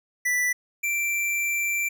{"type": "tone pair in turn", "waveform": "square", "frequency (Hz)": [1975.5, 2349], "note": ["B6", "D7"], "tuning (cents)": [0, 0], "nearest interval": "minor third", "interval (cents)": 300, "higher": "second", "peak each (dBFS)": [-22, -24], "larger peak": "first", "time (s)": [[0.25, 0.53], [0.83, 1.89]], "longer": "second", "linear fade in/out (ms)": 10, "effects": []}